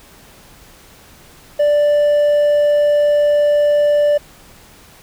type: tone with hard clipping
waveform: triangle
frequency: 587.3 Hz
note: D5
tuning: in tune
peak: -11 dBFS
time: 1.59-4.18 s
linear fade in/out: 10 ms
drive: 5 dB
effects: pink hiss -44 dBFS RMS until 5.02 s